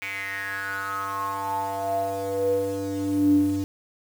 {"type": "tone with band-pass filter sweep", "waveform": "square", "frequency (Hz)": 98, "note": "G2", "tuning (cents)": 0, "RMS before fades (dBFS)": -26, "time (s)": [0.02, 3.64], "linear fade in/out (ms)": 0, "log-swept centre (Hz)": [2300, 240], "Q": 8.7, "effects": ["7-bit"]}